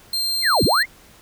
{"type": "tone", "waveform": "40% pulse", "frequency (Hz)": 4174, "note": "C8", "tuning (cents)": -5, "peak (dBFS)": -19, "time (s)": [0.13, 0.83], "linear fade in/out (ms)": 5}
{"type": "linear two-way sweep", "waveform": "sine", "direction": "down then up", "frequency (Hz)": [2217, 57.2, 2217], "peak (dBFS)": -15, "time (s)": [0.42, 0.86], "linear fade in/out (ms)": 50, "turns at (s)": 0.64}
{"effects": ["pink hiss -49 dBFS RMS until 1.21 s"]}